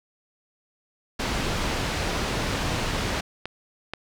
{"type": "low-pass noise", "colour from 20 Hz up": "pink", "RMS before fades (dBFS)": -27, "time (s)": [1.19, 3.21], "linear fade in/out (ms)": 10, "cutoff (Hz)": 5400, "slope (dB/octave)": 12}
{"type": "clicks", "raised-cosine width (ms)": 0.3, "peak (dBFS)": -15, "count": 3, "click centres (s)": [3.009, 3.456, 3.936]}
{"effects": []}